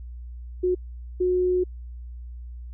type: tone bursts at uneven times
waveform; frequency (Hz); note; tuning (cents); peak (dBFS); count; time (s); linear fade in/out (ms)
sine; 363.7; F#4; -30; -19; 2; 0.63-0.75 / 1.2-1.64; 10
effects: added 60 Hz sine -35 dBFS peak until 2.73 s